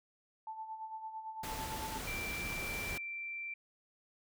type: tone with tremolo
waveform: sine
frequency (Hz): 880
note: A5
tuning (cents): 0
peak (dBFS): -39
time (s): 0.47-1.98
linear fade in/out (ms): 2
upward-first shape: sine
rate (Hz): 8.9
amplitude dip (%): 60
type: noise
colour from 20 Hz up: pink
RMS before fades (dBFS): -42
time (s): 1.43-2.98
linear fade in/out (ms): 5
type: tone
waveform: sine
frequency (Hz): 2349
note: D7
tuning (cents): 0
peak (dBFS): -39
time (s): 2.07-3.54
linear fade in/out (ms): 5
effects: none